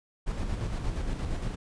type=noise with tremolo; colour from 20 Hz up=brown; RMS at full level=-30 dBFS; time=0.26-1.56 s; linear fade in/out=20 ms; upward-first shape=square; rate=8.6 Hz; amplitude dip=35%; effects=resampled to 22050 Hz